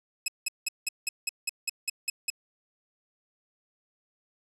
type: tone bursts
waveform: 15% pulse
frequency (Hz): 2574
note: E7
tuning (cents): -42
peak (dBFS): -19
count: 11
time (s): 0.26-2.302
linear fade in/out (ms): 5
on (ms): 22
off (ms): 180
effects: resampled to 32000 Hz + 9-bit